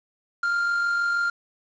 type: tone with amplitude modulation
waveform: triangle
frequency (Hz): 1396.9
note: F6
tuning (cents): 0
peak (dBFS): -18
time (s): 0.43-1.3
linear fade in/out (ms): 5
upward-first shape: sine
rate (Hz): 46.3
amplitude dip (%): 30
effects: resampled to 16000 Hz + 8-bit

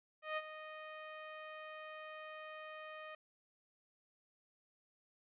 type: tone with ADSR envelope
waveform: 15% pulse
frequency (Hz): 620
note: D#5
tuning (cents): -6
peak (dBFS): -29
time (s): 0.22-3.15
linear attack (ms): 150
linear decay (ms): 41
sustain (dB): -12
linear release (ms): 4
effects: resampled to 8000 Hz

